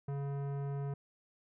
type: tone with tanh clipping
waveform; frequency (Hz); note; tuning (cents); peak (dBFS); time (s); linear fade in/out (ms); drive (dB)
sine; 140.2; C#3; +20; -37; 0.08-0.94; 5; 16
effects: none